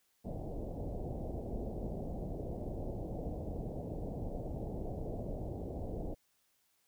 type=low-pass noise; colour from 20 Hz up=pink; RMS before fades=-40 dBFS; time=0.24-6.15 s; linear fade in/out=20 ms; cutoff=720 Hz; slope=48 dB/octave; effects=white hiss -75 dBFS RMS until 6.87 s